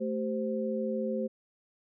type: tone cluster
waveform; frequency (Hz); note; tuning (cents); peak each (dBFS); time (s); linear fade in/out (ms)
sine; 220.8 / 386.7 / 520; A3 / G4 / C5; +6 / -24 / -11; -32 / -36 / -33; 0-1.28; 20
effects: none